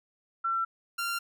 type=tone pair in turn; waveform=sine / sawtooth; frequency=1349 / 1383.7 Hz; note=E6 / F6; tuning=+40 / -16 cents; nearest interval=unison; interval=44 cents; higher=second; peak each=-26 dBFS; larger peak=neither; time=0.44-0.65 / 0.98-1.19 s; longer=neither; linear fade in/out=10 ms; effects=none